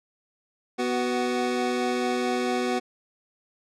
25% pulse tone pair together, 246.9 / 372.6 Hz, B3 / F#4, 0 / +12 cents, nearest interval perfect fifth, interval 712 cents, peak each -23 dBFS, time 0.78-2.8 s, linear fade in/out 20 ms, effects low-pass 7000 Hz 12 dB/octave

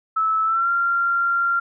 sine tone with pitch glide, 1306 to 1382.9 Hz, E6 to F6, -17 to -17 cents, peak -17 dBFS, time 0.16-1.6 s, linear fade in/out 10 ms, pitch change +100 cents, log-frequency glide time 0.44-0.69 s, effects none

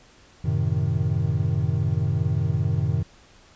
triangle chord, F# diminished seventh, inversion none, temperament equal, 92.5 / 110 / 130.81 / 155.56 Hz, F#2 / A2 / C3 / Eb3, 0 / 0 / 0 / 0 cents, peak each -24 dBFS, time 0.44-3.03 s, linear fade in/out 10 ms, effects pink hiss -53 dBFS RMS until 3.55 s + resampled to 16000 Hz

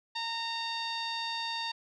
sawtooth tone with low-pass filter, 919 Hz, A#5, 25 cents flat, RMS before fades -35 dBFS, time 0.15-1.72 s, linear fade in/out 10 ms, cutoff 4200 Hz, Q 9, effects none

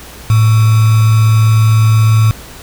sine tone with sample-and-hold, 110 Hz, A2, in tune, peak -5 dBFS, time 0.3-2.31 s, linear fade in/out 0 ms, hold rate 1225 Hz, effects added 60 Hz sine -37 dBFS peak until 2.62 s + pink hiss -33 dBFS RMS until 2.62 s

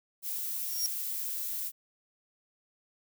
violet noise, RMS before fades -35 dBFS, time 0.22-1.72 s, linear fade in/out 50 ms
35% pulse tone with exponential growth, 5600 Hz, F8, 4 cents sharp, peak -23 dBFS, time 0.57-0.86 s, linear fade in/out 0 ms, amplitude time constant 63 ms
effects none

